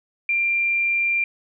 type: tone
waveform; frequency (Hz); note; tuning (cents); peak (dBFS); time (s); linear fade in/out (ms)
sine; 2378; D7; +21; -18; 0.29-1.24; 2
effects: none